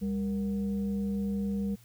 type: tone with frequency modulation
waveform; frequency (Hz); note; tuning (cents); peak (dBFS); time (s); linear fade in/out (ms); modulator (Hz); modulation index
sine; 200; G3; +35; -28; 0.01-1.76; 20; 269; 0.44
effects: added 116 Hz sine -56 dBFS peak until 1.84 s + white hiss -61 dBFS RMS until 1.84 s